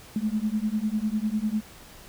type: beating tone pair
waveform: sine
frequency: 209.7 / 219.7 Hz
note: G#3 / A3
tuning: +17 / -2 cents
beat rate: 10 Hz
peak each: -27 dBFS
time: 0.16-1.61 s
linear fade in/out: 2 ms
effects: pink hiss -48 dBFS RMS until 2.08 s